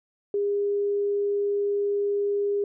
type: tone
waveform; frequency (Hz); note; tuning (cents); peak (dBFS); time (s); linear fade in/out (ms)
sine; 405.8; G#4; -40; -22; 0.34-2.64; 2
effects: none